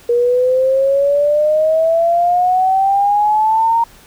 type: exponential sweep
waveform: sine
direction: up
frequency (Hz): 473.7 to 932.3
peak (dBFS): -10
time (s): 0.09-3.84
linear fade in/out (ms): 5
effects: pink hiss -44 dBFS RMS until 4.06 s